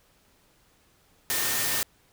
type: tone in noise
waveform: sine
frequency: 1816 Hz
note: A#6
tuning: 46 cents flat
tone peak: -36 dBFS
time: 1.3-1.83 s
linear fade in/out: 0 ms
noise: white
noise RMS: -27 dBFS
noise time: 1.3-1.83 s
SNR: -12 dB
effects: pink hiss -63 dBFS RMS until 2.12 s